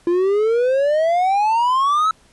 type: exponential sweep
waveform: triangle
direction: up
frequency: 340 to 1319 Hz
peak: -12 dBFS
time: 0.07-2.11 s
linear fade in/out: 2 ms
effects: pink hiss -54 dBFS RMS until 2.32 s + resampled to 24000 Hz